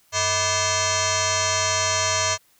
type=tone with frequency modulation; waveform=sine; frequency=2614 Hz; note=E7; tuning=15 cents flat; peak=-19 dBFS; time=0.12-2.38 s; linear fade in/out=50 ms; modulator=542 Hz; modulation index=7.9; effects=white hiss -60 dBFS RMS until 2.59 s